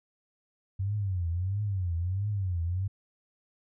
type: tone with vibrato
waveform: sine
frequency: 93.7 Hz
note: F#2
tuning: 22 cents sharp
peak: -27 dBFS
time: 0.79-2.88 s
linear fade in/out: 10 ms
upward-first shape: triangle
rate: 1.5 Hz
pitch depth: 220 cents each way
effects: none